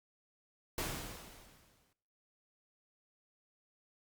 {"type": "noise with exponential decay", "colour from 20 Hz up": "pink", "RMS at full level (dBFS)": -36, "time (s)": [0.78, 1.93], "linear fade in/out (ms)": 2, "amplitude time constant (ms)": 250, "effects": ["noise-tail reverb RT60 0.9 s tail -22 dB re dry", "Opus 48 kbps"]}